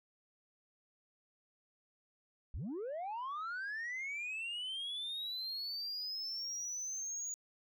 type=linear sweep; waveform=sine; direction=up; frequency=41.2 to 6800 Hz; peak=-36 dBFS; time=2.54-7.34 s; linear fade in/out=0 ms; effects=tanh soft clip ceiling -37 dBFS